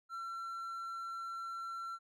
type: tone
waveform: triangle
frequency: 1354 Hz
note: E6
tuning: 46 cents sharp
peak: -38 dBFS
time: 0.09-1.99 s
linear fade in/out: 50 ms
effects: none